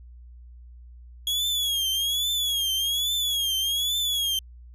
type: tone with vibrato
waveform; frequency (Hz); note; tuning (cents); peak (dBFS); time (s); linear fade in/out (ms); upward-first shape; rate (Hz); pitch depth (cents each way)
40% pulse; 3322; G#7; 0; -22; 1.27-4.39; 2; triangle; 1.2; 120
effects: added 60 Hz sine -43 dBFS peak until 4.74 s